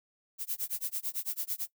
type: noise with tremolo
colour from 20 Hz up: violet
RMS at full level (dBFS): -32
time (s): 0.38-1.68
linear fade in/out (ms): 50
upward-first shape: sine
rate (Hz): 9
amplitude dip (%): 100
effects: noise-tail reverb RT60 0.1 s tail -19 dB re dry